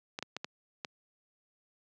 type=clicks; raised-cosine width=0.2 ms; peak=-19 dBFS; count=5; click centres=0.189 / 0.226 / 0.366 / 0.445 / 0.848 s; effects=high-pass 150 Hz 12 dB/octave + low-pass 7000 Hz 12 dB/octave